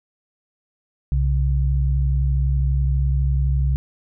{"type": "tone pair together", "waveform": "sine", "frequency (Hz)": [64.3, 136.25], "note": ["C2", "C#3"], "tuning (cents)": [-30, -29], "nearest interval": "octave + minor second", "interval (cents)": 1301, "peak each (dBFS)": [-17, -22], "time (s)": [1.12, 3.76], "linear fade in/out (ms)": 0, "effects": []}